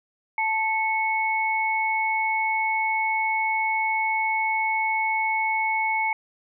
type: tone pair together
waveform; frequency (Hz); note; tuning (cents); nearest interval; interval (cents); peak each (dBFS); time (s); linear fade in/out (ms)
sine; 880 / 2203; A5 / C#7; 0 / -11; octave + major third; 1589; -24; 0.38-6.13; 2
effects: none